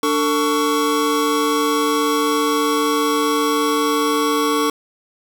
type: tone cluster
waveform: square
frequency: 294.2 / 451.1 / 1119 Hz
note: D4 / A4 / C#6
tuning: +3 / +43 / +16 cents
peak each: -21 dBFS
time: 0.03-4.7 s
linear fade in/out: 2 ms
effects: none